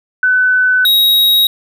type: tone pair in turn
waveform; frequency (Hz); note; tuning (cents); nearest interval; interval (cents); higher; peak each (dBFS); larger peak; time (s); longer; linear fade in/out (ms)
sine / square; 1505 / 3802; F#6 / A#7; +29 / +33; octave + major third; 1604; second; -8; neither; 0.23-0.85 / 0.85-1.47; neither; 2
effects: none